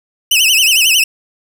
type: tone with vibrato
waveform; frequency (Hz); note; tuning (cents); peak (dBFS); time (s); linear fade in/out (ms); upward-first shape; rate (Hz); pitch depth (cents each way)
sawtooth; 2794; F7; 0; -5; 0.31-1.04; 5; sine; 11; 170
effects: none